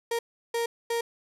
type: tone bursts at uneven times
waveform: 35% pulse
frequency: 466.2 Hz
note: A#4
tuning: in tune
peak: -24 dBFS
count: 3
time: 0.11-0.19 / 0.54-0.66 / 0.9-1.01 s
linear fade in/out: 5 ms
effects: resampled to 32000 Hz + 10-bit